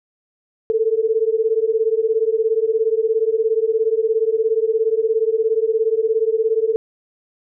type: beating tone pair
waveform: sine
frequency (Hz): 436.8 / 453.8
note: A4 / A#4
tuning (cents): -13 / -47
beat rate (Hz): 17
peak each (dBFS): -18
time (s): 0.7-6.76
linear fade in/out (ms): 0
effects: none